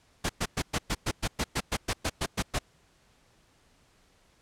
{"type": "noise bursts", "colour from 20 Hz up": "pink", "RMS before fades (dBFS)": -28, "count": 15, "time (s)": [0.24, 2.59], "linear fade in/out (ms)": 10, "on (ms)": 54, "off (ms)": 110, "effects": ["pink hiss -64 dBFS RMS until 4.41 s", "low-pass 9000 Hz 12 dB/octave"]}